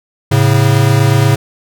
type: tone pair together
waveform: square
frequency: 109.05 / 137.4 Hz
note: A2 / C#3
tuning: -15 / -15 cents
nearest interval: major third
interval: 400 cents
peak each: -11 dBFS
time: 0.31-1.36 s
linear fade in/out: 10 ms
effects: none